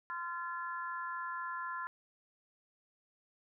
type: harmonic tone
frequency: 344 Hz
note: F4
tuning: 26 cents flat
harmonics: 3 / 4 / 5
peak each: -40 / -42 / -44 dBFS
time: 0.1-1.87 s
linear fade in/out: 0 ms
effects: none